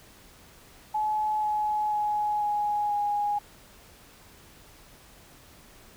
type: tone with pitch steps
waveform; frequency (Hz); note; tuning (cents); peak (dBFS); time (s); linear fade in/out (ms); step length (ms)
sine; 854 / 846.6 / 839.3 / 832.1 / 824.9; G#5 / G#5 / G#5 / G#5 / G#5; +48 / +33 / +18 / +3 / -12; -24; 0.94-3.39; 10; 490
effects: pink hiss -53 dBFS RMS until 5.96 s